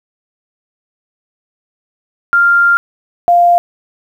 sine tone pair in turn, 1395 / 697.5 Hz, F6 / F5, -2 / -2 cents, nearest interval octave, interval 1200 cents, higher first, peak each -6 / -5 dBFS, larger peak second, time 2.33-2.77 / 3.28-3.58 s, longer first, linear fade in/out 0 ms, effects 7-bit

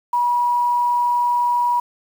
sine tone with quantisation, 967 Hz, B5, 37 cents flat, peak -15 dBFS, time 0.13-1.8 s, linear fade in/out 5 ms, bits 7, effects none

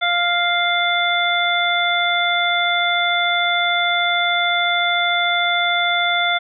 harmonic tone, 698.5 Hz, F5, in tune, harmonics 1 / 2 / 3 / 5, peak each -21 / -21 / -21 / -21 dBFS, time 0.01-6.39 s, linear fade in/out 20 ms, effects none

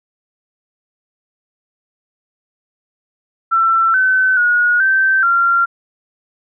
sine tone with pitch steps, 1342 / 1522 / 1448 / 1553 / 1380 Hz, E6 / F#6 / F#6 / G6 / F6, +31 / +48 / -38 / -17 / -21 cents, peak -10 dBFS, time 3.51-5.66 s, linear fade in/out 20 ms, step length 430 ms, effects none

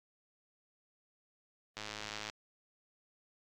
click train, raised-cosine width 0.2 ms, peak -24 dBFS, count 57, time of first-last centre 1.77-2.298 s, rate 106 Hz, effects AAC 64 kbps

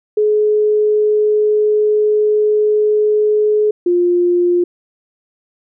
sine tone pair in turn, 423.6 / 352 Hz, G#4 / F4, +34 / +14 cents, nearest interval minor third, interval 320 cents, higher first, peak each -10 dBFS, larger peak neither, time 0.17-3.71 / 3.86-4.64 s, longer first, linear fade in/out 5 ms, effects none

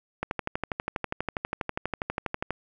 click train, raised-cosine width 0.5 ms, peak -13 dBFS, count 29, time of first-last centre 0.23-2.506 s, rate 12.3 Hz, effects none

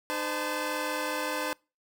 15% pulse tone cluster, 303.6 / 513 / 870 Hz, D#4 / C5 / A5, -42 / -34 / -20 cents, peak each -28 / -26 / -31 dBFS, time 0.1-1.53 s, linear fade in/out 0 ms, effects noise-tail reverb RT60 0.3 s tail -26 dB re dry

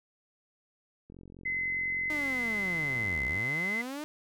click train, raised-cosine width 3 ms, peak -37 dBFS, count 103, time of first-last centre 1.1-3.372 s, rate 44.9 Hz
sine tone, 2047 Hz, C7, 38 cents flat, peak -29 dBFS, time 1.45-3.82 s, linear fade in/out 10 ms
sawtooth linear two-way sweep, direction down then up, 309.8 to 59.7 to 309.8 Hz, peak -32 dBFS, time 2.1-4.04 s, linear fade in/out 0 ms, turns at 3.25 s
effects none

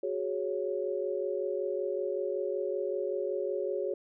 sine chord, F# suspended second, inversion none, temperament equal, 370 / 415.3 / 554.4 Hz, F#4 / G#4 / C#5, 0 / 0 / 0 cents, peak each -34 dBFS, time 0.03-3.94 s, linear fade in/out 5 ms, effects none

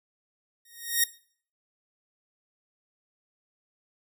5% pulse tone with exponential growth, 1864.7 Hz, A#6, in tune, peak -8 dBFS, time 0.65-1.04 s, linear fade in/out 5 ms, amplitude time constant 84 ms, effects noise-tail reverb RT60 0.5 s tail -19 dB re dry

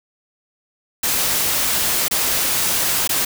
white noise with dropouts, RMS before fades -19 dBFS, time 1.03-3.25 s, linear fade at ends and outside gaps 5 ms, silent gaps 2.083-2.11 / 3.076-3.092 s, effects none

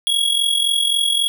square tone with amplitude modulation, 3322 Hz, G#7, in tune, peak -13 dBFS, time 0.07-1.28 s, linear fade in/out 0 ms, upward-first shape sine, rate 43.7 Hz, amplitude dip 65%, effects none

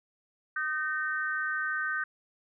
sine tone with amplitude modulation, 1537 Hz, G6, 35 cents flat, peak -24 dBFS, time 0.56-2.04 s, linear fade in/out 5 ms, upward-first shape sine, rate 300 Hz, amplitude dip 100%, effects none

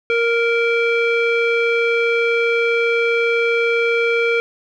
square tone with low-pass filter, 466.2 Hz, A#4, in tune, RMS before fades -17 dBFS, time 0.1-4.4 s, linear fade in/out 0 ms, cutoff 2400 Hz, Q 3.5, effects none

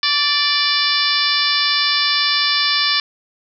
harmonic tone with a mistuned harmonic, 587.3 Hz, D5, in tune, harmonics 2 / 3 / 4 / 5 / 6 / 7 / 8 / 9, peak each -24 / -23 / -24 / -25 / -21 / -23 / -21 / -22 dBFS, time 0.03-3 s, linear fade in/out 2 ms, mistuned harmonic 2, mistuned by -35 cents, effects none

